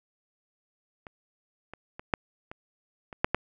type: clicks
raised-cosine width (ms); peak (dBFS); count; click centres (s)
0.5; -27 / -26 / -24 / -8 / -25 / -26 / -6 / -9; 8; 1.068 / 1.736 / 1.995 / 2.138 / 2.515 / 3.128 / 3.245 / 3.346
effects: none